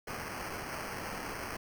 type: noise with sample-and-hold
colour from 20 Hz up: white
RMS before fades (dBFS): -40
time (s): 0.07-1.57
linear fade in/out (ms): 5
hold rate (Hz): 3675
effects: none